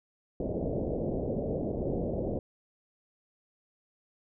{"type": "low-pass noise", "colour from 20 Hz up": "white", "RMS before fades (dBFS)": -32, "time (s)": [0.4, 2.39], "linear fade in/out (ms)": 2, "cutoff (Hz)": 610, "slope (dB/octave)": 48, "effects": []}